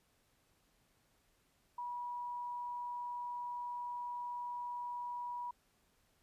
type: tone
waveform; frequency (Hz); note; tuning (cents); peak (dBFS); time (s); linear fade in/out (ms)
sine; 970; B5; -31; -39; 1.78-5.51; 5
effects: pink hiss -74 dBFS RMS until 6.22 s + resampled to 32000 Hz